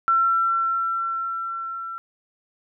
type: tone with level ramp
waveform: sine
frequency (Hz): 1351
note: E6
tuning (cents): +42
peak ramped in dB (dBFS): -15 to -30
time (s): 0.08-1.98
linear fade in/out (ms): 0
effects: none